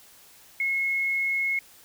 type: tone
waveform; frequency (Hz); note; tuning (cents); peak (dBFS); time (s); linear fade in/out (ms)
sine; 2172; C#7; -36; -23; 0.6-1.59; 2
effects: white hiss -53 dBFS RMS until 1.84 s